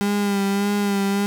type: tone with vibrato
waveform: 35% pulse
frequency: 201 Hz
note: G3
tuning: 44 cents sharp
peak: -17 dBFS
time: 0.01-1.26 s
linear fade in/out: 0 ms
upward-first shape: sine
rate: 1.7 Hz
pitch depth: 31 cents each way
effects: none